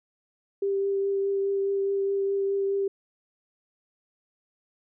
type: tone with vibrato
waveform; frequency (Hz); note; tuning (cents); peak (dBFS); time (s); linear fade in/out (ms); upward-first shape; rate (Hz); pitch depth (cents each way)
sine; 394.5; G4; +11; -23; 0.62-2.88; 5; triangle; 4.8; 13
effects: none